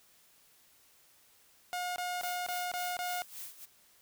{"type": "tone bursts", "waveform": "sawtooth", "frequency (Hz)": 717, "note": "F5", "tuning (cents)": 45, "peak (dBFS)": -30, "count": 6, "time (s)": [1.73, 3.22], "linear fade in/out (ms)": 0, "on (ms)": 230, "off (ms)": 22}
{"type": "noise with tremolo", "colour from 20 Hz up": "blue", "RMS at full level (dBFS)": -43, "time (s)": [2.2, 3.66], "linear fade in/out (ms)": 20, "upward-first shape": "sine", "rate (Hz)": 3.5, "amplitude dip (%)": 80}
{"effects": ["white hiss -64 dBFS RMS until 4.01 s"]}